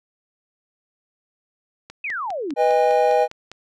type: click train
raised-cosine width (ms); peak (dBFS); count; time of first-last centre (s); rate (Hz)
0.2; -20; 9; 1.9-3.516; 4.95
type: exponential sweep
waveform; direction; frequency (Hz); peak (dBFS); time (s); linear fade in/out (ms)
sine; down; 2637 to 262.3; -24; 2.04-2.54; 5
type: chord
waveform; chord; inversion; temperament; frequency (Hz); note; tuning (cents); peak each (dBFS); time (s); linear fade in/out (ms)
triangle; G# minor; first; equal with one note detuned; 493.9 / 622.3 / 809.3; B4 / D#5 / G#5; 0 / 0 / -45; -17; 2.56-3.28; 50
effects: none